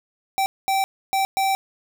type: tone bursts at uneven times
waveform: square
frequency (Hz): 776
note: G5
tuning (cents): -18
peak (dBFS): -19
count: 4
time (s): 0.38-0.46 / 0.68-0.84 / 1.13-1.25 / 1.37-1.55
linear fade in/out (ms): 0
effects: none